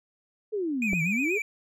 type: exponential two-way sweep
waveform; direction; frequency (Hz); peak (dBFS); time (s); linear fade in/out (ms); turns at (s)
sine; down then up; 446.8 to 155.56 to 446.8; -26; 0.52-1.39; 20; 1.02
type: tone with vibrato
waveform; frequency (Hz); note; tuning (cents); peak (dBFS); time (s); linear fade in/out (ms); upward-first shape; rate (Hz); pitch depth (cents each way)
triangle; 2400; D7; +37; -25; 0.82-1.42; 2; sine; 8.3; 85
type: clicks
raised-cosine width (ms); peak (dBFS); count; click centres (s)
2; -21; 2; 0.931 / 0.934
effects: none